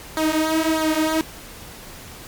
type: tone with flanger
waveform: sawtooth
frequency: 316.3 Hz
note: D#4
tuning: 29 cents sharp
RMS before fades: -20 dBFS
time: 0.17-1.21 s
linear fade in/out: 0 ms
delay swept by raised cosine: 0.36 to 5.96 ms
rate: 1.6 Hz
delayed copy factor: -0.8
effects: pink hiss -39 dBFS RMS until 2.27 s + MP3 96 kbps

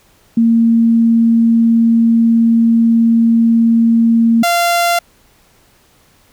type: tone pair in turn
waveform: sine / sawtooth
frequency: 229.6 / 690.8 Hz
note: A#3 / F5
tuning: -26 / -19 cents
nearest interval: octave + perfect fifth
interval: 1907 cents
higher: second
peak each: -7 dBFS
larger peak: neither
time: 0.37-4.43 / 4.43-4.99 s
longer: first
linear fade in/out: 5 ms
effects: pink hiss -51 dBFS RMS until 6.32 s

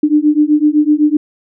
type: beating tone pair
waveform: sine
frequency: 296.2 / 304.1 Hz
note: D4 / D#4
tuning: +15 / -40 cents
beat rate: 7.9 Hz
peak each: -11 dBFS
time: 0.03-1.17 s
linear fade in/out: 5 ms
effects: none

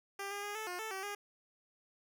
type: tone with pitch steps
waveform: 10% pulse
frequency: 397.1 / 405.5 / 410.8 / 436.5 / 357.4 / 440.3 / 383.5 / 408.6 Hz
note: G4 / G#4 / G#4 / A4 / F4 / A4 / G4 / G#4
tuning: +22 / -41 / -19 / -14 / +40 / +1 / -38 / -28 cents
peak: -31 dBFS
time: 0.19-1.15 s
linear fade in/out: 5 ms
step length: 120 ms
effects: none

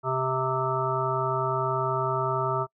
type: harmonic tone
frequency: 130.81 Hz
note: C3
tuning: in tune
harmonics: 1 / 3 / 5 / 7 / 9 / 10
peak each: -31 / -31 / -31 / -31 / -31 / -31 dBFS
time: 0.03-2.67 s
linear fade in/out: 50 ms
effects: noise-tail reverb RT60 0.1 s tail -26 dB re dry

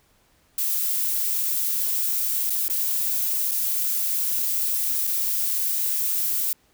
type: noise with dropouts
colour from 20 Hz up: violet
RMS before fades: -24 dBFS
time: 0.58-6.53 s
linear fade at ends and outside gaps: 2 ms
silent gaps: 2.498-2.503 / 2.682-2.698 / 3.512-3.516 / 5.07-5.073 s
effects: pink hiss -62 dBFS RMS until 6.73 s

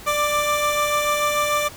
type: tone pair together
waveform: 25% pulse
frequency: 592 / 1177.2 Hz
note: D5 / D6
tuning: +14 / +4 cents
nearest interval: octave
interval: 1190 cents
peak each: -18 dBFS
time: 0.06-1.69 s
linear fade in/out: 20 ms
effects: pink hiss -40 dBFS RMS until 1.76 s

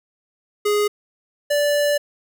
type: tone pair in turn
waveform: square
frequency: 415.3 / 583.2 Hz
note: G#4 / D5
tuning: 0 / -12 cents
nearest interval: tritone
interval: 588 cents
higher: second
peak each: -17 dBFS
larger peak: neither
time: 0.65-0.88 / 1.5-1.98 s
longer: second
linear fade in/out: 10 ms
effects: none

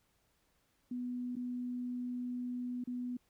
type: tone with dropouts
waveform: sine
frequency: 246.9 Hz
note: B3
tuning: in tune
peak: -36 dBFS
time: 0.91-3.17 s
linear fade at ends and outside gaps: 5 ms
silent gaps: 1.356-1.365 / 2.84-2.873 s
effects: pink hiss -75 dBFS RMS until 3.29 s

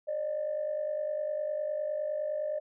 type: tone pair together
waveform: sine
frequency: 556.2 / 606 Hz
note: C#5 / D#5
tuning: +6 / -46 cents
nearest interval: minor second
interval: 148 cents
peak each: -36 / -30 dBFS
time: 0.07-2.6 s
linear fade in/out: 20 ms
effects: tanh soft clip ceiling -24 dBFS

